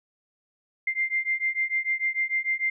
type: beating tone pair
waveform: sine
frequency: 2093 / 2099.7 Hz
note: C7 / C7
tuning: 0 / +6 cents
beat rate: 6.7 Hz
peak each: -27 dBFS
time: 0.87-2.7 s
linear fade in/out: 5 ms
effects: none